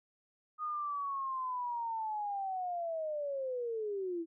sine linear sweep, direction down, 1242 to 322.8 Hz, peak -34 dBFS, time 0.58-4.26 s, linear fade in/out 50 ms, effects none

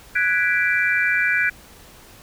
sine chord, G# half-diminished seventh, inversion third, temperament equal, 1480 / 1661.2 / 1975.5 / 2349 Hz, F#6 / G#6 / B6 / D7, 0 / 0 / 0 / 0 cents, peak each -21 / -22 / -25 / -22 dBFS, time 0.15-1.5 s, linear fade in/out 10 ms, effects pink hiss -46 dBFS RMS until 2.22 s

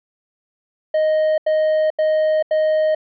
triangle tone bursts, 622.3 Hz, D#5, in tune, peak -12 dBFS, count 4, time 0.94-2.949 s, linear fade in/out 5 ms, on 440 ms, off 83 ms, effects resampled to 11025 Hz

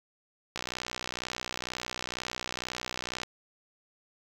click train, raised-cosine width 0.2 ms, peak -16 dBFS, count 167, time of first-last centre 0.56-3.233 s, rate 62.1 Hz, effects 7-bit

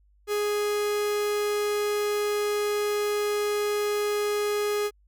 45% pulse tone, 415.3 Hz, G#4, in tune, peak -24 dBFS, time 0.27-4.91 s, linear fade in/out 50 ms, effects added 50 Hz sine -58 dBFS peak until 5.07 s

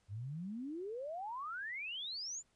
sine exponential sweep, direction up, 94.2 to 7310 Hz, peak -40 dBFS, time 0.08-2.43 s, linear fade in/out 50 ms, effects pink hiss -75 dBFS RMS until 2.55 s + resampled to 22050 Hz

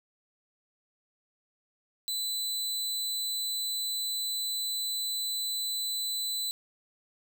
sawtooth tone, 4000 Hz, B7, 21 cents sharp, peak -27 dBFS, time 2.08-6.51 s, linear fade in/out 0 ms, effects none

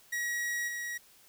45% pulse tone with level steps, 1908 Hz, A#6, 40 cents sharp, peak -31 / -35 dBFS, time 0.12-0.98 s, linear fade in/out 10 ms, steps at 0.67 s, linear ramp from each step 20 ms, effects white hiss -60 dBFS RMS until 1.28 s

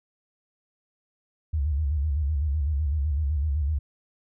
sine tone with vibrato, 73.42 Hz, D2, in tune, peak -22 dBFS, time 1.53-3.79 s, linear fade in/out 10 ms, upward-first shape square, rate 7.9 Hz, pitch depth 110 cents each way, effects none

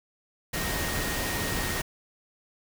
sine tone in noise, 1864.7 Hz, A#6, in tune, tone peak -36 dBFS, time 0.53-1.82 s, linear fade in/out 10 ms, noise pink, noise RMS -30 dBFS, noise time 0.53-1.82 s, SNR -9 dB, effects none

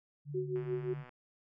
sine tone with vibrato, 144.1 Hz, D3, 33 cents flat, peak -39 dBFS, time 0.25-1.05 s, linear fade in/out 50 ms, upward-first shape sine, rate 3.4 Hz, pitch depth 13 cents each way
sine tone with tremolo, 371.5 Hz, F#4, 7 cents sharp, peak -30 dBFS, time 0.34-0.94 s, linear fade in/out 10 ms, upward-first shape triangle, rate 5.7 Hz, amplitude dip 90%
click train, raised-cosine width 0.5 ms, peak -38 dBFS, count 67, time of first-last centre 0.56-1.092 s, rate 124 Hz
effects none

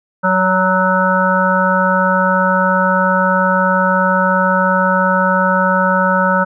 harmonic tone with a mistuned harmonic, 185.7 Hz, F#3, 7 cents sharp, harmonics 1 / 3 / 5 / 7 / 8, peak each -17 / -17 / -17 / -17 / -17 dBFS, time 0.23-6.45 s, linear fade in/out 20 ms, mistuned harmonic 3, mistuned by +17 cents, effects none

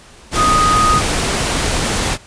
sine tone in noise, 1244.5 Hz, D#6, in tune, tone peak -11 dBFS, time 0.35-1.02 s, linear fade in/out 50 ms, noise pink, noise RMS -17 dBFS, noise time 0.31-2.18 s, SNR +3 dB, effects pink hiss -42 dBFS RMS until 2.26 s + resampled to 22050 Hz

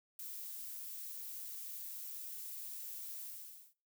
violet noise with ADSR envelope, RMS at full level -43 dBFS, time 0.19-3.74 s, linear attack 3 ms, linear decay 6 ms, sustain -3 dB, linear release 510 ms, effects noise-tail reverb RT60 0.4 s tail -22 dB re dry

